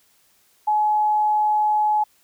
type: tone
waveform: sine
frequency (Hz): 848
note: G#5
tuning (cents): +36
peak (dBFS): -16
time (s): 0.67-2.04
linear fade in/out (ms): 10
effects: white hiss -60 dBFS RMS until 2.23 s